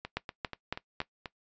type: two click trains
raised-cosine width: 0.3 ms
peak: -15 / -22 dBFS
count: 4 / 6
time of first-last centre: 0.17-1.003 / 0.05-1.258 s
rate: 3.6 / 4.14 Hz
effects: noise-tail reverb RT60 0.1 s tail -19 dB re dry + resampled to 16000 Hz